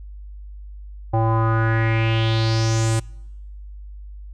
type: tone with low-pass filter sweep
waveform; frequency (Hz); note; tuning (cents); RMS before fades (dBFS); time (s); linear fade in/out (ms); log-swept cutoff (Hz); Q
square; 112.4; A2; +37; -19; 1.13-3; 10; 780 to 8800; 4.3
effects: noise-tail reverb RT60 1.0 s tail -26 dB re dry + added 50 Hz sine -34 dBFS peak until 4.33 s